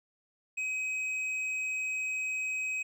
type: tone with hard clipping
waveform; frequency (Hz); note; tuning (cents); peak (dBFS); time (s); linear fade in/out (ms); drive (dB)
triangle; 2531; D#7; +29; -32; 0.57-2.83; 10; 8
effects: none